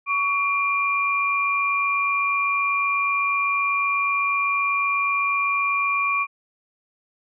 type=tone pair together; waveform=sine; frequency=1127 / 2388 Hz; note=C#6 / D7; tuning=+28 / +28 cents; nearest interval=octave + minor second; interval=1300 cents; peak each=-22 dBFS; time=0.06-6.27 s; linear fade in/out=50 ms; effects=none